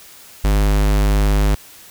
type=tone; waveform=square; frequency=50.8 Hz; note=G#1; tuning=38 cents flat; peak=-13 dBFS; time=0.44-1.55 s; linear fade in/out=5 ms; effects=white hiss -42 dBFS RMS until 1.9 s